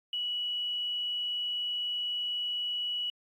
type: tone with quantisation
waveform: sine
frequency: 2936 Hz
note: F#7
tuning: 14 cents flat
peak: -30 dBFS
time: 0.13-3.1 s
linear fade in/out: 2 ms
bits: 10
effects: AAC 48 kbps